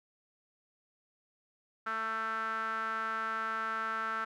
sawtooth tone with band-pass filter, 222.3 Hz, A3, 18 cents sharp, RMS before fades -35 dBFS, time 1.86-4.25 s, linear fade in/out 10 ms, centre 1400 Hz, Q 7.8, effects none

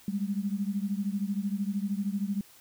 sine beating tone pair, 196 / 209 Hz, G3 / G#3, 0 / +11 cents, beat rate 13 Hz, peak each -30 / -32 dBFS, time 0.08-2.41 s, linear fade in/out 2 ms, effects white hiss -56 dBFS RMS until 2.6 s

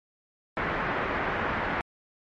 white low-pass noise, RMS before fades -29 dBFS, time 0.57-1.81 s, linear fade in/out 0 ms, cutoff 1900 Hz, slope 24 dB/octave, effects MP3 48 kbps

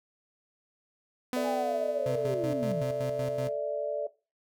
sawtooth tone with exponential decay, 251.3 Hz, B3, 30 cents sharp, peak -25 dBFS, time 1.33-2.81 s, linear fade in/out 1 ms, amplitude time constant 320 ms
sine chord, A suspended fourth, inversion none, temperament equal, 440 / 587.3 / 659.3 Hz, A4 / D5 / E5, 0 / 0 / 0 cents, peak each -36 / -30 / -36 dBFS, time 1.36-4.07 s, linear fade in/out 5 ms
sine linear sweep, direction down, 840 to 125.9 Hz, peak -31 dBFS, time 1.43-2.85 s, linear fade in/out 50 ms
35% pulse tone with tremolo, 129.9 Hz, C3, 12 cents flat, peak -31 dBFS, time 2.06-3.49 s, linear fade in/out 2 ms, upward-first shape square, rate 5.3 Hz, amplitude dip 65%
effects noise-tail reverb RT60 0.3 s tail -19 dB re dry

